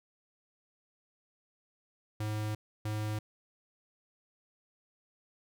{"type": "tone bursts at uneven times", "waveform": "square", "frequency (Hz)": 106.9, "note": "A2", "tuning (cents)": -49, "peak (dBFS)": -33, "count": 2, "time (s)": [[2.2, 2.55], [2.85, 3.19]], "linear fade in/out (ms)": 5, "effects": []}